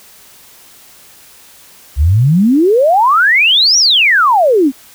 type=exponential two-way sweep; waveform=sine; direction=up then down; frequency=65.1 to 5920 to 248 Hz; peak=-6 dBFS; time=1.96-4.72 s; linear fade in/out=50 ms; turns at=3.78 s; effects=white hiss -41 dBFS RMS until 4.94 s